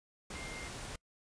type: tone in noise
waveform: sine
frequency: 2109 Hz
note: C7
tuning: 13 cents sharp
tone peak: -47 dBFS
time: 0.35-0.68 s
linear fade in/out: 5 ms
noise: pink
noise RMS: -44 dBFS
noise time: 0.3-0.96 s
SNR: -6 dB
effects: noise-tail reverb RT60 0.1 s tail -26 dB re dry + resampled to 22050 Hz